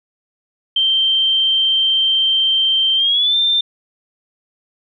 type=tone with pitch glide; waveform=sine; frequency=3136 to 3582 Hz; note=G7 to A7; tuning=0 to +30 cents; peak=-12 dBFS; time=0.76-3.61 s; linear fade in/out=5 ms; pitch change=+230 cents; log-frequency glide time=2.96-3.36 s; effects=none